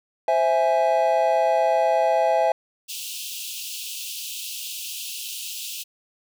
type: chord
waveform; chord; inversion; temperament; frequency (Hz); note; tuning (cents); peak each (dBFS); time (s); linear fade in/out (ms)
triangle; C augmented; none; equal; 523.3 / 659.3 / 830.6; C5 / E5 / G#5; 0 / 0 / 0; -22 / -18 / -20; 0.28-2.52; 2
type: high-pass noise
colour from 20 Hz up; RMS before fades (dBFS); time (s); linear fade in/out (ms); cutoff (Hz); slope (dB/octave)
pink; -33; 2.88-5.84; 20; 2600; 96
effects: none